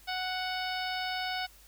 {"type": "harmonic tone with a mistuned harmonic", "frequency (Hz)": 740, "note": "F#5", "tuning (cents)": 0, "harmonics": [1, 2, 3, 4, 5, 6, 7], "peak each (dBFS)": [-35, -38, -40, -41, -42, -43, -43], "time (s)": [0.07, 1.47], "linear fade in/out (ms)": 20, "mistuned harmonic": 6, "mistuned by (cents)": 18, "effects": ["added 50 Hz sine -58 dBFS peak until 1.67 s", "white hiss -58 dBFS RMS until 1.67 s"]}